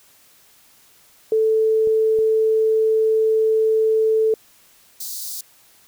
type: tone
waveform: sine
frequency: 440 Hz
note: A4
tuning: in tune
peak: -14 dBFS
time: 1.32-4.34 s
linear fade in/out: 2 ms
type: clicks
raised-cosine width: 2 ms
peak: -24 dBFS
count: 2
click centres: 1.873 / 2.188 s
type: high-pass noise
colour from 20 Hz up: white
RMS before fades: -30 dBFS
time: 5-5.41 s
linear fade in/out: 5 ms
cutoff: 4000 Hz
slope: 48 dB/octave
effects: white hiss -53 dBFS RMS until 5.87 s